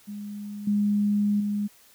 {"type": "tone with level steps", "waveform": "sine", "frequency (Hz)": 205.9, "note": "G#3", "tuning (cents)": -15, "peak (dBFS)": [-33, -20, -24], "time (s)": [0.07, 1.68], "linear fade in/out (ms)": 20, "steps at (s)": [0.67, 1.4], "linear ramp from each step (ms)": 5, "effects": ["white hiss -56 dBFS RMS until 1.94 s"]}